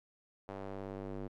square tone with band-pass filter sweep, 49 Hz, G1, in tune, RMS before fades -43 dBFS, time 0.48-1.28 s, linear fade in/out 10 ms, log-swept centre 650 to 350 Hz, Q 1.1, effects AAC 64 kbps

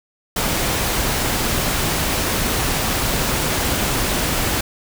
pink noise, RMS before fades -20 dBFS, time 0.36-4.61 s, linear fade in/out 5 ms, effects none

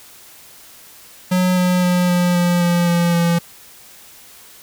square tone with pitch steps, 182.6 / 180.82 / 179.05 / 177.3 / 175.57 / 173.85 / 172.15 / 170.47 Hz, F#3 / F#3 / F3 / F3 / F3 / F3 / F3 / F3, -23 / -40 / +43 / +26 / +9 / -8 / -25 / -42 cents, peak -14 dBFS, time 1.31-3.39 s, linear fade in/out 10 ms, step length 260 ms, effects white hiss -43 dBFS RMS until 4.62 s

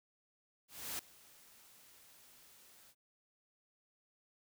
white noise with ADSR envelope, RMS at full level -40 dBFS, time 0.68-2.95 s, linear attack 310 ms, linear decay 3 ms, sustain -22 dB, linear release 56 ms, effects none

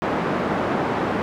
pink band-pass noise, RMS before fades -23 dBFS, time 0.02-1.22 s, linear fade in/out 0 ms, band 190 to 1300 Hz, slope 12 dB/octave, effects none

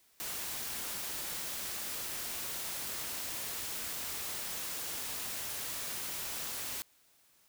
white noise, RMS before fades -39 dBFS, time 0.2-6.82 s, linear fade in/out 0 ms, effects white hiss -67 dBFS RMS until 7.48 s

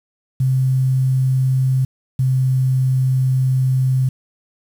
sine tone pair in turn, 130.81 / 130.2 Hz, C3 / C3, 0 / -8 cents, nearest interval unison, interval 8 cents, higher first, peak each -13 dBFS, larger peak neither, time 0.4-1.85 / 2.19-4.09 s, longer second, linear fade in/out 5 ms, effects 7-bit

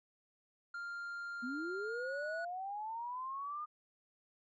triangle tone with pitch glide, 1396.9 to 1466.3 Hz, F6 to F#6, 0 to -16 cents, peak -39 dBFS, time 0.74-2.45 s, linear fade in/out 5 ms, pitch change +84 cents, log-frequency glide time 1.81-2.19 s
sine linear sweep, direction up, 233.1 to 1226 Hz, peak -39 dBFS, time 1.42-3.66 s, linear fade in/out 20 ms
effects resampled to 16000 Hz

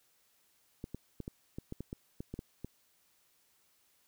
clicks, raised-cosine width 3 ms, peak -27 dBFS, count 12, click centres 0.841 / 0.946 / 1.203 / 1.279 / 1.585 / 1.724 / 1.806 / 1.929 / 2.205 / 2.34 / 2.391 / 2.646 s, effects white hiss -71 dBFS RMS until 4.07 s

